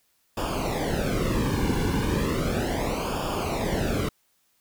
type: noise with flanger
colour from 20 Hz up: brown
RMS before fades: -26 dBFS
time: 0.37-4.09 s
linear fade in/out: 5 ms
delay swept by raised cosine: 0.49 to 1.59 ms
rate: 0.35 Hz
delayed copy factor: -0.85
effects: white hiss -68 dBFS RMS until 4.6 s